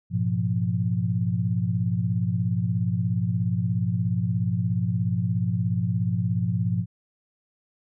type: chord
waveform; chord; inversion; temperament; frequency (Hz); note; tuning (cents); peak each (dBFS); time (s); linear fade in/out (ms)
sine; F diminished; first; equal with one note detuned; 103.83 / 120.72 / 174.61; Ab2 / Cb3 / F3; 0 / -39 / 0; -26; 0.1-6.86; 50
effects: none